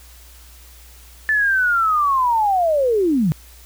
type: linear sweep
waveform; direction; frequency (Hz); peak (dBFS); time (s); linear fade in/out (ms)
sine; down; 1760 to 141.8; -14; 1.29-3.32; 0
effects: added 60 Hz sine -43 dBFS peak until 3.65 s + white hiss -47 dBFS RMS until 3.65 s